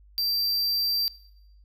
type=tone; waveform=square; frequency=4699 Hz; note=D8; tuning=in tune; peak=-24 dBFS; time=0.18-1.08 s; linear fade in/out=0 ms; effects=noise-tail reverb RT60 0.8 s tail -20 dB re dry + added 50 Hz sine -51 dBFS peak until 1.64 s